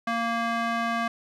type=tone with band-pass filter; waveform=square; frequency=231.4 Hz; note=A#3; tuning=13 cents flat; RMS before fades=-27 dBFS; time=0.07-1.08 s; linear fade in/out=5 ms; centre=1300 Hz; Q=1.1; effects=none